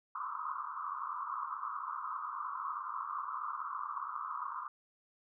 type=band-pass noise; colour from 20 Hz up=white; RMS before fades=-40 dBFS; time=0.15-4.68 s; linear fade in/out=5 ms; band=1000 to 1300 Hz; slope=96 dB/octave; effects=none